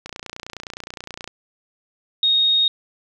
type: click train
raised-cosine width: 0.2 ms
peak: -15 dBFS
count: 37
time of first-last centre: 0.06-1.276 s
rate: 29.6 Hz
type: tone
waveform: sine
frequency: 3729 Hz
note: A#7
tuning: in tune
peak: -14 dBFS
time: 2.23-2.68 s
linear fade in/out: 2 ms
effects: none